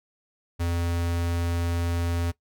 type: tone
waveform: square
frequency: 85.5 Hz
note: F2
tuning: 36 cents flat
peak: -25 dBFS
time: 0.59-2.32 s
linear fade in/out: 20 ms
effects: noise-tail reverb RT60 0.1 s tail -18 dB re dry